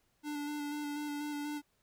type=tone with vibrato; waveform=square; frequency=293.7 Hz; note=D4; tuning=in tune; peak=-37 dBFS; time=0.23-1.62 s; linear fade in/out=50 ms; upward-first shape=square; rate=4.1 Hz; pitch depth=16 cents each way; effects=pink hiss -75 dBFS RMS until 1.82 s